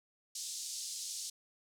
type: band-pass noise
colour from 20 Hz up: white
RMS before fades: -42 dBFS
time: 0.35-1.3 s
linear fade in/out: 5 ms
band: 4200 to 8300 Hz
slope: 24 dB/octave
effects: none